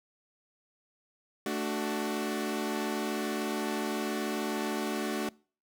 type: chord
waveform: sawtooth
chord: D major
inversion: second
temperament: equal with one note detuned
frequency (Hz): 220 / 293.7 / 372.8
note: A3 / D4 / F#4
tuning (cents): 0 / 0 / +13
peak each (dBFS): -31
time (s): 1.46-5.29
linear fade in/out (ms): 2
effects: noise-tail reverb RT60 0.4 s tail -24 dB re dry